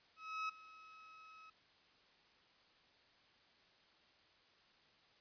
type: tone with ADSR envelope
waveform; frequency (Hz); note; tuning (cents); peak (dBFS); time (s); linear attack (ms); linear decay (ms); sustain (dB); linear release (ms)
30% pulse; 1284; E6; -46; -35; 0.16-1.5; 330; 8; -19; 4
effects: white hiss -69 dBFS RMS until 5.2 s + resampled to 11025 Hz